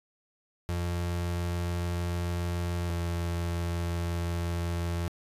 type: tone pair in turn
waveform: 35% pulse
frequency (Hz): 86.9 / 85.56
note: F2 / F2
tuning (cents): -8 / -35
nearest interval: unison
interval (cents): 27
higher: first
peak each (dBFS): -27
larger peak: neither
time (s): 0.69-2.9 / 2.9-5.08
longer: first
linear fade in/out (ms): 0
effects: resampled to 32000 Hz